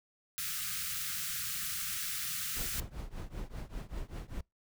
white band-stop noise, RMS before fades -37 dBFS, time 0.38-2.8 s, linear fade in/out 0 ms, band 190 to 1200 Hz, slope 96 dB/octave
brown noise with tremolo, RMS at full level -37 dBFS, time 2.56-4.41 s, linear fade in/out 5 ms, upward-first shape triangle, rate 5.1 Hz, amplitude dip 95%
effects noise-tail reverb RT60 0.2 s tail -26 dB re dry

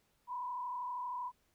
sine tone with frequency modulation, 987.8 Hz, B5, in tune, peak -37 dBFS, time 0.27-1.32 s, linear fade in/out 50 ms, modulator 32.7 Hz, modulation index 0.9, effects pink hiss -75 dBFS RMS until 1.54 s

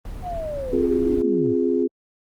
brown noise, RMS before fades -33 dBFS, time 0.05-1.22 s, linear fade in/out 2 ms
sine linear sweep, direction down, 740 to 89.4 Hz, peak -26 dBFS, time 0.22-1.55 s, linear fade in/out 50 ms
sine chord, F minor, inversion second, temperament equal, 261.6 / 349.2 / 415.3 Hz, C4 / F4 / Ab4, 0 / 0 / 0 cents, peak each -22 dBFS, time 0.72-1.88 s, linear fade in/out 20 ms
effects Opus 24 kbps

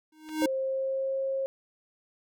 square tone with exponential growth, 311.1 Hz, D#4, in tune, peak -22 dBFS, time 0.12-0.46 s, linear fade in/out 5 ms, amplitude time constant 73 ms
clicks, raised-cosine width 0.2 ms, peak -32 dBFS, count 2, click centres 0.289 / 0.293 s
sine tone with pitch glide, 530 to 537.7 Hz, C5 to C5, +22 to +47 cents, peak -27 dBFS, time 0.42-1.46 s, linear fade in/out 0 ms, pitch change +25 cents, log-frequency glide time 0.54-1.2 s
effects none

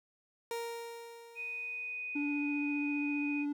30% pulse tone with exponential decay, 466.2 Hz, A#4, in tune, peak -32 dBFS, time 0.51-2.4 s, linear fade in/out 1 ms, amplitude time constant 410 ms
sine tone, 2489 Hz, D#7, in tune, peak -37 dBFS, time 1.35-3.46 s, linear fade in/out 50 ms
triangle tone with vibrato, 290 Hz, D4, 22 cents flat, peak -30 dBFS, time 2.15-3.53 s, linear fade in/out 10 ms, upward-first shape triangle, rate 15 Hz, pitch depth 14 cents each way
effects none

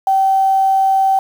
sine tone with quantisation, 773 Hz, G5, 24 cents flat, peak -10 dBFS, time 0.07-1.19 s, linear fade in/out 2 ms, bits 6, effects none

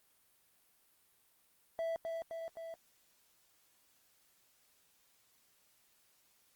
triangle tone with echo, 659.3 Hz, E5, in tune, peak -32 dBFS, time 1.79-1.96 s, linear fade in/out 0 ms, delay 260 ms, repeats 3, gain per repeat -3 dB, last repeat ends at 2.74 s, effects white hiss -71 dBFS RMS until 6.55 s + Opus 32 kbps

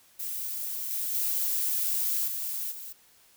violet noise with level steps, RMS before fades -34 / -31 / -28 / -33 / -41 dBFS, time 0.19-2.93 s, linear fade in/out 10 ms, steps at 0.9 / 1.14 / 2.27 / 2.71 s, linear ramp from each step 10 ms, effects white hiss -60 dBFS RMS until 3.36 s

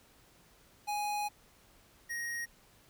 square tone pair in turn, 830.6 / 1877.1 Hz, G#5 / A#6, 0 / +12 cents, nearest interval octave + major second, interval 1412 cents, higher second, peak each -33 / -36 dBFS, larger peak first, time 0.87-1.29 / 2.09-2.46 s, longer first, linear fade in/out 20 ms, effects pink hiss -63 dBFS RMS until 2.89 s

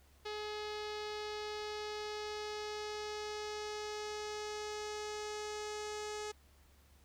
sawtooth tone with low-pass filter sweep, 422.4 Hz, G#4, 29 cents sharp, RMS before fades -42 dBFS, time 0.25-6.32 s, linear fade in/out 10 ms, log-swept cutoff 4400 to 6800 Hz, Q 2.2, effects added 70 Hz sine -63 dBFS peak until 7.04 s + pink hiss -68 dBFS RMS until 7.04 s

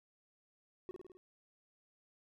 triangle tone with echo, 370 Hz, F#4, in tune, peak -39 dBFS, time 0.89-0.91 s, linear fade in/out 0 ms, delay 52 ms, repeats 5, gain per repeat -3 dB, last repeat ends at 1.17 s, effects none

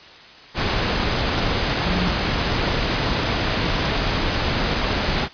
sine tone in noise, 180 Hz, F#3, 47 cents flat, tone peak -22 dBFS, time 1.84-2.11 s, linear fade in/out 50 ms, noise pink, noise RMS -21 dBFS, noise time 0.54-5.29 s, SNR -4 dB, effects white hiss -43 dBFS RMS until 5.33 s + resampled to 11025 Hz

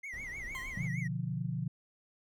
triangle tone with vibrato, 2062 Hz, C7, 26 cents flat, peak -38 dBFS, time 0.03-1.08 s, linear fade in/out 10 ms, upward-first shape triangle, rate 6.5 Hz, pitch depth 180 cents each way
brown noise, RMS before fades -48 dBFS, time 0.12-0.89 s, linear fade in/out 20 ms
20% pulse tone with exponential decay, 1048 Hz, C6, 2 cents sharp, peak -35 dBFS, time 0.55-0.97 s, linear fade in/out 0 ms, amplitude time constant 90 ms
sine chord, B diminished, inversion none, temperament equal, 123.47 / 146.83 / 174.61 Hz, B2 / D3 / F3, 0 / 0 / 0 cents, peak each -37 dBFS, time 0.77-1.68 s, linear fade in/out 5 ms
effects none

